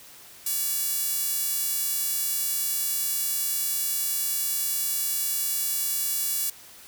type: tone with high-pass filter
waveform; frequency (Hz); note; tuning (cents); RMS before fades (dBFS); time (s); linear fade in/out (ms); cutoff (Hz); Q
sawtooth; 570; C#5; +48; -27; 0.46-6.5; 5; 9500; 0.61
effects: white hiss -48 dBFS RMS until 6.87 s